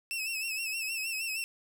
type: tone with vibrato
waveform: sawtooth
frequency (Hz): 2637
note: E7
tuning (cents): 0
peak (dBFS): -29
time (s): 0.11-1.44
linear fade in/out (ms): 0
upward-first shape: sine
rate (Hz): 6.4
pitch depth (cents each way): 69
effects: none